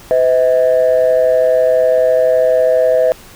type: tone pair together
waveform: sine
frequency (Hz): 508 / 640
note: B4 / D#5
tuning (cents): +49 / +49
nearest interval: major third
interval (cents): 400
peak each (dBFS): -10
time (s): 0.11-3.12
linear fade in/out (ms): 0
effects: tanh soft clip ceiling -4 dBFS + pink hiss -39 dBFS RMS until 3.35 s